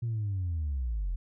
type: linear sweep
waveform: sine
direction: down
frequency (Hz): 119.8 to 39.69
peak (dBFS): -27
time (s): 0.02-1.16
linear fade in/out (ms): 10
effects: tanh soft clip ceiling -26 dBFS